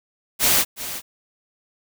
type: noise with echo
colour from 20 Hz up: white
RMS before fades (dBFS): -17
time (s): 0.39-0.65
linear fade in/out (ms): 50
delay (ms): 370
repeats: 1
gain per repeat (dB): -13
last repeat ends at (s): 1.02
effects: none